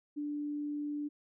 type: tone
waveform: sine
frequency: 293.7 Hz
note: D4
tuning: in tune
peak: -34 dBFS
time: 0.16-1.09 s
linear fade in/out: 20 ms
effects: none